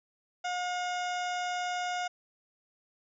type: harmonic tone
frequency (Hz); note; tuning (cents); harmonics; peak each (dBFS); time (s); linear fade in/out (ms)
718; F5; +48; 1 / 2 / 3 / 4 / 5 / 7 / 8 / 9 / 10; -32 / -38 / -42 / -44 / -46 / -49 / -50 / -51 / -52; 0.44-2.08; 10
effects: none